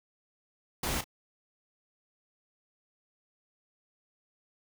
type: noise with echo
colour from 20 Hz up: pink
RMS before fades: -32 dBFS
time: 0.83-1.01 s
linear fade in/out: 5 ms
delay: 33 ms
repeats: 1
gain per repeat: -13 dB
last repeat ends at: 1.043 s
effects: none